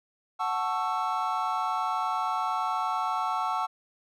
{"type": "chord", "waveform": "triangle", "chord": "F# minor seventh", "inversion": "none", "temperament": "equal with one note detuned", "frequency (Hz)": [740, 880, 1108.7, 1327.7], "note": ["F#5", "A5", "C#6", "E6"], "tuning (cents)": [0, 0, 0, 12], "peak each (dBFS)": -30, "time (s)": [0.39, 3.67], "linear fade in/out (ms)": 20, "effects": []}